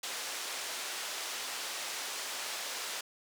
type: band-pass noise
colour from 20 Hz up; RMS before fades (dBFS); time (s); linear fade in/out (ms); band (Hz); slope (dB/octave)
white; -39; 0.03-3.01; 5; 450 to 6700; 12
effects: none